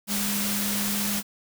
sine tone in noise, 203.7 Hz, G#3, 33 cents flat, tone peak -29 dBFS, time 0.07-1.23 s, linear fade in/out 50 ms, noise white, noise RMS -28 dBFS, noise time 0.07-1.23 s, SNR -4 dB, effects none

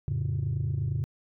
sine chord, F augmented, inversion none, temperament equal, 87.31 / 110 / 138.59 Hz, F2 / A2 / C#3, 0 / 0 / 0 cents, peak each -31 / -29 / -28 dBFS, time 0.08-1.04 s, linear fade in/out 0 ms, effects tanh soft clip ceiling -22 dBFS

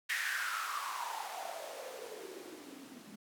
blue noise with band-pass filter sweep, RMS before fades -41 dBFS, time 0.09-3.16 s, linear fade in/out 10 ms, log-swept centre 1900 to 210 Hz, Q 7.3, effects none

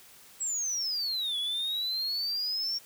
sine exponential two-way sweep, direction down then up, 7820 to 3357 to 5550 Hz, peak -26 dBFS, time 0.4-2.79 s, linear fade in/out 20 ms, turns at 1.38 s, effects tanh soft clip ceiling -28 dBFS + white hiss -54 dBFS RMS until 2.85 s

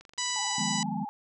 click train, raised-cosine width 0.2 ms, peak -33 dBFS, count 15, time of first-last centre 0.01-0.596 s, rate 23.9 Hz
harmonic tone, 987.8 Hz, B5, in tune, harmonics 1 / 2 / 3 / 4 / 5 / 6 / 7 / 8, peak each -37 / -37 / -37 / -37 / -37 / -37 / -37 / -37 dBFS, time 0.18-0.83 s, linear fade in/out 2 ms
sine tone with vibrato, 840 Hz, G#5, 19 cents sharp, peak -35 dBFS, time 0.36-1.09 s, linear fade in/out 0 ms, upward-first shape square, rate 18 Hz, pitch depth 56 cents each way
sine chord, F half-diminished seventh, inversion third, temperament equal with one note detuned, 155.56 / 178.49 / 207.7 / 246.9 Hz, Eb3 / F3 / Ab3 / Cb4, 0 / +38 / 0 / 0 cents, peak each -38 / -36 / -33 / -37 dBFS, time 0.58-1.05 s, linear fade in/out 5 ms
effects none

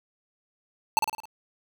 square tone with echo, 880 Hz, A5, in tune, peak -17 dBFS, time 0.97-0.99 s, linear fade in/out 0 ms, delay 53 ms, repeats 5, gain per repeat -5 dB, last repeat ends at 1.255 s, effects none

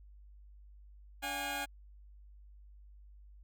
15% pulse tone cluster, 286.8 / 718 / 818 Hz, D4 / F5 / G#5, -41 / +48 / -26 cents, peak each -38 / -36 / -31 dBFS, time 1.22-1.66 s, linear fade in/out 20 ms, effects added 50 Hz sine -53 dBFS peak until 3.43 s

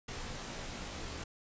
pink noise with comb filter, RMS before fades -42 dBFS, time 0.08-1.24 s, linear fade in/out 5 ms, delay 19 ms, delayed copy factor -0.8, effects resampled to 16000 Hz

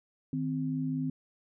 sine tone pair together, 155.56 / 260.3 Hz, D#3 / C4, 0 / -9 cents, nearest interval major sixth, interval 891 cents, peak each -33 / -31 dBFS, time 0.33-1.1 s, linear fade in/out 2 ms, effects none

